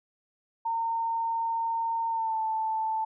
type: tone with pitch glide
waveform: sine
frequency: 914 to 881.8 Hz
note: A#5 to A5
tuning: -34 to +4 cents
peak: -26 dBFS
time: 0.65-3.05 s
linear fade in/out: 10 ms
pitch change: -62 cents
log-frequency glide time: 2.09-2.4 s
effects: none